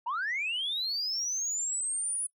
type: linear sweep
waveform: sine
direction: up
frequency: 891 to 9956 Hz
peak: -28 dBFS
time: 0.06-2.27 s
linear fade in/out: 10 ms
effects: noise-tail reverb RT60 0.1 s tail -24 dB re dry + tanh soft clip ceiling -26 dBFS